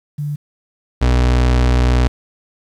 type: tone pair in turn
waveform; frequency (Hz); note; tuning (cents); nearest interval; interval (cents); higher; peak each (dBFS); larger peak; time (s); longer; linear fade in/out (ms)
sine / 35% pulse; 146.83 / 61.73; D3 / B1; 0 / 0; octave + minor third; 1500; first; -19 / -9; second; 0.18-0.36 / 1.01-2.08; second; 10
effects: low-pass 6000 Hz 12 dB/octave + 8-bit